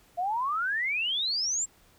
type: exponential sweep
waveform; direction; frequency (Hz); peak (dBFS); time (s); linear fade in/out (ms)
sine; up; 679 to 7650; -26; 0.17-1.66; 20
effects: pink hiss -61 dBFS RMS until 1.98 s